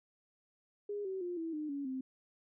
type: tone with pitch steps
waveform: sine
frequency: 410.4 / 380.7 / 353.2 / 327.6 / 303.9 / 281.9 / 261.5 Hz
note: G#4 / F#4 / F4 / E4 / D#4 / C#4 / C4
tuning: -21 / +49 / +20 / -11 / -41 / +29 / -1 cents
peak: -36 dBFS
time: 0.89-2.01 s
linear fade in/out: 5 ms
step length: 160 ms
effects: none